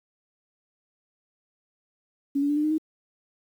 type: tone with pitch steps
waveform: sine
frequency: 279.8 / 286.3 / 293 / 299.9 / 306.9 / 314.1 Hz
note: C#4 / D4 / D4 / D4 / D#4 / D#4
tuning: +16 / -44 / -4 / +36 / -24 / +16 cents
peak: -21 dBFS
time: 2.35-2.782 s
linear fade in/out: 10 ms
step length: 72 ms
effects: 9-bit